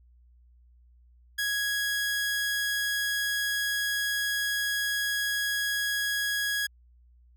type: tone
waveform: sawtooth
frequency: 1661.2 Hz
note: G#6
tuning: in tune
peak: -23 dBFS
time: 1.38-6.67 s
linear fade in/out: 10 ms
effects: added 60 Hz sine -55 dBFS peak until 7.36 s